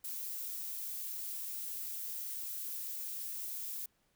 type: noise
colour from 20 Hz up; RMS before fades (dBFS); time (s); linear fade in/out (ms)
violet; -41; 0.04-3.86; 5
effects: pink hiss -75 dBFS RMS until 4.15 s